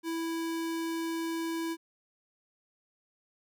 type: tone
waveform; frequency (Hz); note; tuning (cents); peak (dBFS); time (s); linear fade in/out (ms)
square; 329.6; E4; 0; -32; 0.03-1.77; 50
effects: none